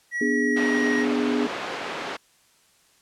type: tone with pitch glide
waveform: triangle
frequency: 1924 to 1886.6 Hz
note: B6 to A#6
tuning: -46 to +20 cents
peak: -23 dBFS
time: 0.11-1.06 s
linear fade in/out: 50 ms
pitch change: -34 cents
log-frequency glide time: 0.33-0.91 s
type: chord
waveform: sine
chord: G# diminished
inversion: first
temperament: equal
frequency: 246.9 / 293.7 / 415.3 Hz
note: B3 / D4 / G#4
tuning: 0 / 0 / 0 cents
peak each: -24 / -26 / -26 dBFS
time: 0.21-1.47 s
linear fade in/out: 5 ms
type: band-pass noise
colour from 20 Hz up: pink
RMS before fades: -32 dBFS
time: 0.56-2.17 s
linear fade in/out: 10 ms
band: 380 to 3000 Hz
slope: 12 dB/octave
effects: white hiss -60 dBFS RMS until 3.01 s + low-pass 10000 Hz 12 dB/octave